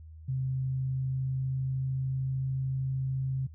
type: tone with pitch glide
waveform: sine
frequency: 131.3 to 132.6 Hz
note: C3 to C3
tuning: +6 to +23 cents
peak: -28 dBFS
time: 0.28-3.47 s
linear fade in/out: 10 ms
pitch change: +17 cents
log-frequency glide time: 0.63-2.5 s
effects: noise-tail reverb RT60 0.1 s tail -20 dB re dry + added 79 Hz sine -45 dBFS peak until 3.54 s